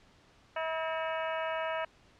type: harmonic tone with a mistuned harmonic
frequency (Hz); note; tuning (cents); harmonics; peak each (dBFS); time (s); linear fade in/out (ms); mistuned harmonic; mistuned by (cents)
321.8; E4; -42; 2 / 3 / 4 / 5 / 6 / 7 / 8 / 9; -34 / -38 / -40 / -42 / -44 / -45 / -46 / -47; 0.56-1.85; 5; 6; -98
effects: pink hiss -62 dBFS RMS until 2.19 s + low-pass 5000 Hz 12 dB/octave